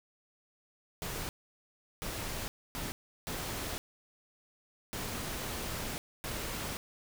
pink noise bursts at uneven times, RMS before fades -38 dBFS, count 6, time 1.02-1.29 / 2.02-2.48 / 2.75-2.92 / 3.27-3.78 / 4.93-5.98 / 6.24-6.77 s, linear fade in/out 0 ms, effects none

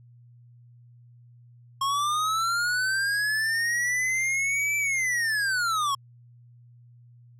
square linear two-way sweep, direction up then down, 1079 to 2332 to 1079 Hz, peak -24 dBFS, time 1.81-5.95 s, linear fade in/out 5 ms, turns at 4.77 s, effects added 120 Hz sine -50 dBFS peak until 7.39 s + low-pass 11000 Hz 12 dB/octave

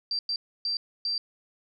sine tone bursts at uneven times, 4699 Hz, D8, in tune, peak -26 dBFS, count 4, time 0.11-0.19 / 0.29-0.36 / 0.65-0.77 / 1.05-1.18 s, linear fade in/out 2 ms, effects none

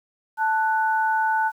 sine tone pair together, 880 / 1481.8 Hz, A5 / F#6, 0 / +2 cents, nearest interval major sixth, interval 902 cents, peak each -20 / -24 dBFS, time 0.37-1.52 s, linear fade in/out 50 ms, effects 9-bit

